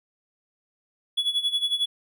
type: tone with tremolo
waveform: triangle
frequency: 3392 Hz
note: G#7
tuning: 36 cents sharp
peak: -18 dBFS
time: 1.17-1.86 s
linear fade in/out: 10 ms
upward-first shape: sine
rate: 11 Hz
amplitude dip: 80%
effects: none